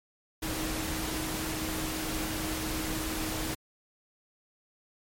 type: tone in noise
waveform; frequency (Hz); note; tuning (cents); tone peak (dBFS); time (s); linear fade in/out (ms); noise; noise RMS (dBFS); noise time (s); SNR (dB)
sine; 315.7; D#4; +25; -36; 0.42-3.55; 10; pink; -34; 0.42-3.55; -5
effects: MP3 64 kbps